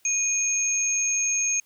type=tone pair together; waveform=sine; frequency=2472 / 6495 Hz; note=D#7 / G#8; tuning=-12 / -39 cents; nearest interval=octave + perfect fourth; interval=1673 cents; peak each=-29 / -22 dBFS; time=0.05-1.6 s; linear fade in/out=2 ms; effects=white hiss -63 dBFS RMS until 1.65 s